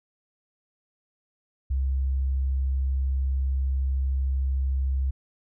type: tone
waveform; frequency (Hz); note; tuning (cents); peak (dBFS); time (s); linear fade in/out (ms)
sine; 66.6; C2; +31; -22; 1.7-5.11; 10
effects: none